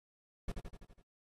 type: noise with echo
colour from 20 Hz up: brown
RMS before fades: -35 dBFS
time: 0.48-0.52 s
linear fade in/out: 5 ms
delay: 83 ms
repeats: 6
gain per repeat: -4 dB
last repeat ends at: 1.018 s
effects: AAC 32 kbps